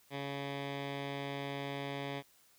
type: tone with low-pass filter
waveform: 10% pulse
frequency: 140 Hz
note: C#3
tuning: 18 cents sharp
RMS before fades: -40 dBFS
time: 0.1-2.23 s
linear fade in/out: 50 ms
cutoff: 3200 Hz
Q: 2.1
effects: white hiss -66 dBFS RMS until 2.58 s

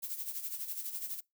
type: noise with tremolo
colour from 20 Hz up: violet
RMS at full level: -37 dBFS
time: 0.02-1.21 s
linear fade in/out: 20 ms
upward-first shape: sine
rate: 12 Hz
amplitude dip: 65%
effects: noise-tail reverb RT60 0.2 s tail -24 dB re dry

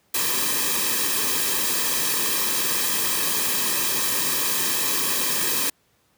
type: noise with comb filter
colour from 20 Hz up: white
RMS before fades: -23 dBFS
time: 0.14-5.7 s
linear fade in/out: 5 ms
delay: 1.4 ms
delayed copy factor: -0.75
effects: pink hiss -64 dBFS RMS until 6.17 s + high-pass 80 Hz 12 dB/octave

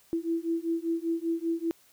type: beating tone pair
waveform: sine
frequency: 329.6 / 334.7 Hz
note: E4 / E4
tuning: 0 / +26 cents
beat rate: 5.1 Hz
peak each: -30 dBFS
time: 0.13-1.71 s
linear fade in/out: 0 ms
effects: white hiss -61 dBFS RMS until 1.92 s

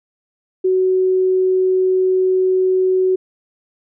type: tone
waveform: sine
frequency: 373.1 Hz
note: F#4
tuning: 14 cents sharp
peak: -12 dBFS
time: 0.64-3.16 s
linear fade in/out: 10 ms
effects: none

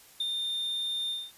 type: tone with ADSR envelope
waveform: triangle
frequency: 3619 Hz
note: A7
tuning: 48 cents sharp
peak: -25 dBFS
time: 0.2-1.32 s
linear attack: 5 ms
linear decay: 29 ms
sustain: -3 dB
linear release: 220 ms
effects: white hiss -55 dBFS RMS until 1.37 s + resampled to 32000 Hz

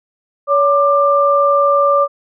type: tone pair together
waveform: sine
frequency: 566 / 1187.3 Hz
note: C#5 / D6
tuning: +36 / +19 cents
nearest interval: octave + minor second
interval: 1283 cents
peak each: -12 dBFS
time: 0.47-2.08 s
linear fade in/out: 50 ms
effects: none

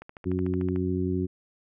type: click train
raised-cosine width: 0.5 ms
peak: -27 dBFS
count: 11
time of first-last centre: 0.02-0.761 s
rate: 13.5 Hz
type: harmonic tone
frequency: 91.6 Hz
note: F#2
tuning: 17 cents flat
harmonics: 1 / 2 / 3 / 4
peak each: -30 / -30 / -30 / -30 dBFS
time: 0.25-1.27 s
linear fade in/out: 20 ms
effects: none

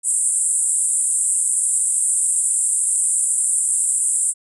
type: band-pass noise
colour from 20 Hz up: white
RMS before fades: -19 dBFS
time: 0.03-4.34 s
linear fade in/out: 50 ms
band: 7800 to 9700 Hz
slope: 96 dB/octave
effects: none

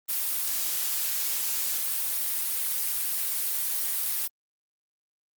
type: noise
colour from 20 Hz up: blue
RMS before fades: -28 dBFS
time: 0.08-4.28 s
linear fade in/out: 20 ms
effects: Opus 32 kbps

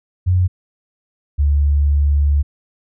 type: tone pair in turn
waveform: sine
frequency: 90.8 / 72.07 Hz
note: F#2 / D2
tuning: -32 / -32 cents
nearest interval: major third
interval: 400 cents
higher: first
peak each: -11 dBFS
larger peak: neither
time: 0.26-0.48 / 1.38-2.43 s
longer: second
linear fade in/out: 20 ms
effects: none

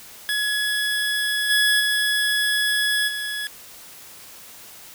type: tone with level steps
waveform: 25% pulse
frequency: 1687 Hz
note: G#6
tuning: 27 cents sharp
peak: -17 / -12 / -15 / -22 dBFS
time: 0.29-3.47 s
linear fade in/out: 0 ms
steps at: 1.49 / 1.79 / 3.07 s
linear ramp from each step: 20 ms
effects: white hiss -43 dBFS RMS until 4.94 s

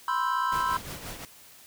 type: chord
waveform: triangle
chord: C major seventh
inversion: third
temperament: equal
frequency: 987.8 / 1046.5 / 1318.5 / 1568 Hz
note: B5 / C6 / E6 / G6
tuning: 0 / 0 / 0 / 0 cents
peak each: -27 / -27 / -29 / -33 dBFS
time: 0.08-0.77 s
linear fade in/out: 2 ms
type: noise with tremolo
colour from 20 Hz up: pink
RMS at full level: -37 dBFS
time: 0.52-1.25 s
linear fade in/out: 2 ms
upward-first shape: triangle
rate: 5.7 Hz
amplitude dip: 60%
effects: white hiss -52 dBFS RMS until 1.66 s

